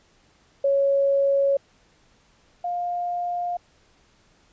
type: tone pair in turn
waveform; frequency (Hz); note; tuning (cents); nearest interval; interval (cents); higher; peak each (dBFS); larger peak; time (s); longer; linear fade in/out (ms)
sine; 554.4 / 705; C#5 / F5; 0 / +16; major third; 416; second; -17 / -24; first; 0.64-1.57 / 2.64-3.57; neither; 5
effects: pink hiss -60 dBFS RMS until 4.52 s + resampled to 16000 Hz